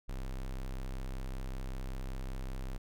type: tone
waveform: square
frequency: 32.62 Hz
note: C1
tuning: 4 cents flat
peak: -37 dBFS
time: 0.08-2.78 s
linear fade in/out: 10 ms
effects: none